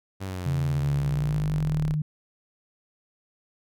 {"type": "linear sweep", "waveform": "sawtooth", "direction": "down", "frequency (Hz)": [98, 32.11], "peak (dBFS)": -27, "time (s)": [0.2, 1.95], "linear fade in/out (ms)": 20}
{"type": "tone with pitch glide", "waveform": "sine", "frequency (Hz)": [138.59, 152.01], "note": ["C#3", "D#3"], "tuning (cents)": [0, -40], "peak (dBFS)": -23, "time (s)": [0.46, 2.02], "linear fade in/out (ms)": 5, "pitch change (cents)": 160, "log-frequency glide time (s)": [0.74, 1.5]}
{"effects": []}